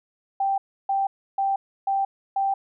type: tone bursts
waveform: sine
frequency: 784 Hz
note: G5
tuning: in tune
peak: -20 dBFS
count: 5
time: 0.4-2.54 s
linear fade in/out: 5 ms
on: 180 ms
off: 310 ms
effects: none